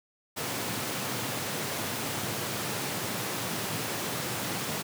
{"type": "high-pass noise", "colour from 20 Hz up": "pink", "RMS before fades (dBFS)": -33, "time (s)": [0.36, 4.83], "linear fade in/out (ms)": 20, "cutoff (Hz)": 100, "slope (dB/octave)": 48, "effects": []}